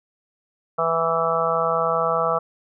harmonic tone, 164.81 Hz, E3, in tune, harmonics 1 / 3 / 4 / 5 / 6 / 7 / 8, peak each -34 / -25 / -24 / -29 / -33 / -24 / -25 dBFS, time 0.78-2.39 s, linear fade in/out 10 ms, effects none

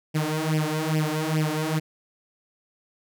sawtooth tone with flanger, 155.56 Hz, D#3, in tune, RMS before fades -25 dBFS, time 0.14-1.8 s, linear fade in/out 20 ms, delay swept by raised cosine 0.37 to 4.47 ms, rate 2.4 Hz, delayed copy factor +0.85, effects none

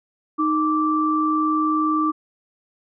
sine tone pair together, 310 / 1169 Hz, D#4 / D6, -6 / -8 cents, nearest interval octave + major seventh, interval 2298 cents, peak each -20 dBFS, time 0.38-2.12 s, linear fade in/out 20 ms, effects none

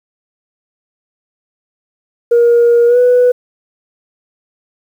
sine tone with pitch glide, 473 to 493.9 Hz, A#4 to B4, +25 to 0 cents, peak -4 dBFS, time 2.31-3.32 s, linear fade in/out 10 ms, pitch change +75 cents, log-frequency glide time 2.87-2.98 s, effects tanh soft clip ceiling -3 dBFS + 7-bit

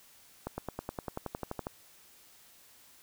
accelerating click train, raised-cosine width 1 ms, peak -21 dBFS, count 14, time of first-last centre 0.47-1.669 s, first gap 110 ms, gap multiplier 0.97, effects white hiss -59 dBFS RMS until 3.02 s

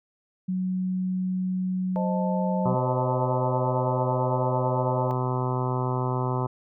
sine tone, 185 Hz, F#3, in tune, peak -24 dBFS, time 0.48-2.75 s, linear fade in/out 10 ms
sine chord, A diminished, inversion first, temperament equal, 523.3 / 622.3 / 880 Hz, C5 / Eb5 / A5, 0 / 0 / 0 cents, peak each -31 dBFS, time 1.96-5.11 s, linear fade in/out 0 ms
harmonic tone, 127 Hz, B2, 49 cents sharp, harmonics 1 / 2 / 3 / 4 / 5 / 6 / 7 / 8 / 9 / 10, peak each -26 / -34 / -32 / -37 / -38 / -38 / -34 / -34 / -40 / -41 dBFS, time 2.65-6.47 s, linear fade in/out 10 ms
effects none

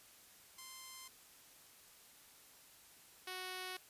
5% pulse tone pair in turn, 1044 / 369.8 Hz, C6 / F#4, -4 / -1 cents, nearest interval octave + tritone, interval 1797 cents, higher first, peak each -39 / -32 dBFS, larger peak second, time 0.58-1.08 / 3.27-3.77 s, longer neither, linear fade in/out 5 ms, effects white hiss -62 dBFS RMS until 3.89 s + resampled to 32000 Hz

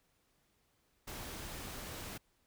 pink noise, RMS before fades -45 dBFS, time 1.07-2.18 s, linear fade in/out 10 ms, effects pink hiss -75 dBFS RMS until 2.46 s

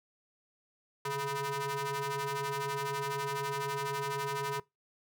sawtooth ring-modulated tone, 277.2 Hz, C#4, in tune, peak -26 dBFS, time 1.05-4.6 s, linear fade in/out 5 ms, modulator 699 Hz, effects noise-tail reverb RT60 0.2 s tail -22 dB re dry

